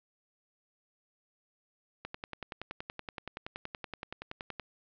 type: click train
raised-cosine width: 0.3 ms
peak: -22 dBFS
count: 28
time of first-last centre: 2.05-4.597 s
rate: 10.6 Hz
effects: low-pass 4000 Hz 12 dB/octave